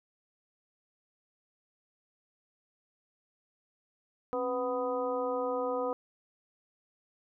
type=harmonic tone with a mistuned harmonic; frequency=249.2 Hz; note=B3; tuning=16 cents sharp; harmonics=1 / 2 / 3 / 4 / 5; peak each=-39 / -31 / -39 / -39 / -39 dBFS; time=4.33-5.93 s; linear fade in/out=0 ms; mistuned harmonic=1; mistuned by=+130 cents; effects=none